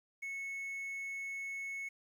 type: tone with quantisation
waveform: triangle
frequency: 2200 Hz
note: C#7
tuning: 14 cents flat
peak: -37 dBFS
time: 0.22-1.89 s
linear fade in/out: 10 ms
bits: 11
effects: none